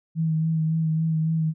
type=tone with vibrato; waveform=sine; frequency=160 Hz; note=D#3; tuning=49 cents sharp; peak=-20 dBFS; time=0.15-1.54 s; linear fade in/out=50 ms; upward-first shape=sine; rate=3.6 Hz; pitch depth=24 cents each way; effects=none